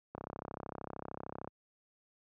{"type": "click train", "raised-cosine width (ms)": 1, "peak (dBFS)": -27, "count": 45, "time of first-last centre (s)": [0.15, 1.475], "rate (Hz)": 33.2, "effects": ["high-pass 80 Hz 12 dB/octave"]}